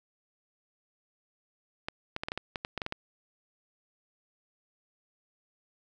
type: clicks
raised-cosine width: 0.3 ms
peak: -17 dBFS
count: 12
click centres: 1.885 / 2.164 / 2.235 / 2.285 / 2.319 / 2.376 / 2.558 / 2.649 / 2.777 / 2.818 / 2.864 / 2.924 s
effects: none